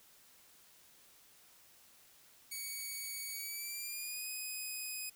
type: tone with pitch glide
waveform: 5% pulse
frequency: 2246 to 2507 Hz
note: C#7 to D#7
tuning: +22 to +12 cents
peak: -31 dBFS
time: 2.51-5.1 s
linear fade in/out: 10 ms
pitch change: +190 cents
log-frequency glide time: 3.34-4.28 s
effects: white hiss -63 dBFS RMS until 5.15 s